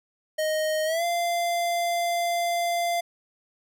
square tone with pitch glide, 622.3 to 690.5 Hz, D#5 to F5, 0 to -20 cents, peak -24 dBFS, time 0.38-3.01 s, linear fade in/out 10 ms, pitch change +180 cents, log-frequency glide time 0.85-1.04 s, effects none

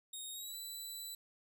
15% pulse tone with pitch glide, 3729 to 3974 Hz, A#7 to B7, 0 to +10 cents, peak -37 dBFS, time 0.13-1.15 s, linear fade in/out 5 ms, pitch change +110 cents, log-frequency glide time 0.33-0.56 s, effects none

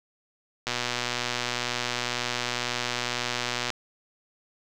click train, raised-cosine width 0.2 ms, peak -10 dBFS, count 371, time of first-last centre 0.67-3.703 s, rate 122 Hz, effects none

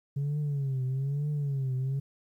sine tone with vibrato, 138.59 Hz, C#3, in tune, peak -25 dBFS, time 0.16-2 s, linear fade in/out 10 ms, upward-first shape triangle, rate 1.1 Hz, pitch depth 140 cents each way, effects tanh soft clip ceiling -26 dBFS + 11-bit

